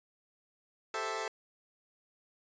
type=chord; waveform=15% pulse; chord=A minor seventh; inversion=third; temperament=equal; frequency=392 / 440 / 523.3 / 659.3 Hz; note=G4 / A4 / C5 / E5; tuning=0 / 0 / 0 / 0 cents; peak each=-36 / -31 / -36 / -34 dBFS; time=0.94-1.28 s; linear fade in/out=2 ms; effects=resampled to 16000 Hz